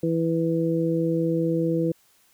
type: harmonic tone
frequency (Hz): 164.81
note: E3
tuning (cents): 0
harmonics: 1 / 2 / 3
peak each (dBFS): -25 / -24 / -26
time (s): 0.03-1.92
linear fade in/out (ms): 5
effects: white hiss -61 dBFS RMS until 2.33 s